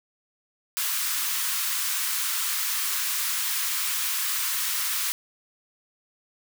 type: high-pass noise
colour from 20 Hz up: white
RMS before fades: -27 dBFS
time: 0.77-5.12 s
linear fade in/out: 0 ms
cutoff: 1000 Hz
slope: 48 dB/octave
effects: none